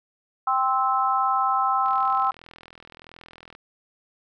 harmonic tone, 261.6 Hz, C4, in tune, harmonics 3 / 4 / 5, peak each -24 / -24 / -23 dBFS, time 0.47-2.31 s, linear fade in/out 5 ms
click train, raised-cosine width 0.3 ms, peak -28 dBFS, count 71, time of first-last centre 1.86-3.551 s, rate 41.4 Hz
effects none

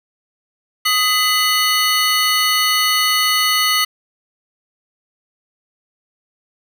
square tone cluster, 1250 / 2015 / 2961 / 4373 Hz, D#6 / B6 / F#7 / C#8, +8 / +34 / +1 / -24 cents, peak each -20 dBFS, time 0.85-3.85 s, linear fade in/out 10 ms, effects none

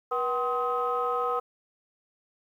sine tone cluster, 484.7 / 759 / 1045 / 1267 Hz, B4 / F#5 / C6 / D#6, -32 / +44 / -2 / +31 cents, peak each -29 / -32 / -33 / -28 dBFS, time 0.11-1.4 s, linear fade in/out 10 ms, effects tanh soft clip ceiling -17 dBFS + 10-bit

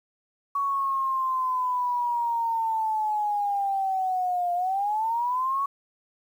sine linear two-way sweep, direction down then up, 1123 to 698.5 to 1123 Hz, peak -23 dBFS, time 0.55-5.66 s, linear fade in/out 5 ms, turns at 4.54 s, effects 9-bit

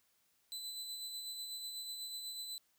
sawtooth tone with tremolo, 4012 Hz, B7, 26 cents sharp, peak -38 dBFS, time 0.52-2.58 s, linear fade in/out 0 ms, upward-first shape sine, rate 8.1 Hz, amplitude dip 35%, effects white hiss -75 dBFS RMS until 2.78 s

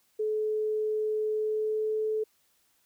sine tone with pitch glide, 430 to 433.7 Hz, A4 to A4, -40 to -25 cents, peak -26 dBFS, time 0.19-2.24 s, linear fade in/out 10 ms, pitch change +15 cents, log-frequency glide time 1.34-2.02 s, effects white hiss -69 dBFS RMS until 2.85 s

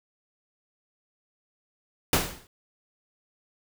pink noise with exponential decay, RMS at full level -19 dBFS, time 2.13-2.47 s, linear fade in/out 2 ms, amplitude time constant 73 ms, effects none

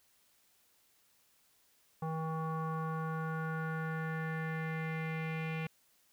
square tone with low-pass filter sweep, 160 Hz, D#3, 49 cents sharp, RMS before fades -37 dBFS, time 2.02-5.67 s, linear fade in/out 5 ms, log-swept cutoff 970 to 2500 Hz, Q 4.4, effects white hiss -70 dBFS RMS until 6.12 s

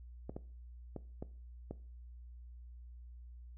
clicks, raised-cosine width 2 ms, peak -28 dBFS, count 5, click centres 0.295 / 0.365 / 0.963 / 1.225 / 1.71 s, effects noise-tail reverb RT60 0.4 s tail -18 dB re dry + added 60 Hz sine -49 dBFS peak until 3.57 s

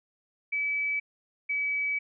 sine tone pair in turn, 2295 / 2285 Hz, D7 / D7, -40 / -48 cents, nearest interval unison, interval 8 cents, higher first, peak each -26 dBFS, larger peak neither, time 0.52-1 / 1.49-1.99 s, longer second, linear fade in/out 10 ms, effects none

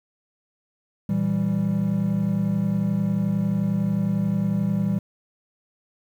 triangle chord, E diminished, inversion second, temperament equal, 116.54 / 164.81 / 196 Hz, Bb2 / E3 / G3, 0 / 0 / 0 cents, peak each -26 / -23 / -20 dBFS, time 1.09-4.99 s, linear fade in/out 5 ms, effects tanh soft clip ceiling -10 dBFS + 9-bit

